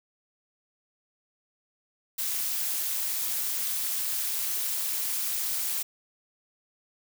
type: noise with amplitude modulation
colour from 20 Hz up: blue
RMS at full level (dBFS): -27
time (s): 2.18-5.83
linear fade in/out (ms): 10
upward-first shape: sine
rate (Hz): 215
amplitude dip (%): 60
effects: none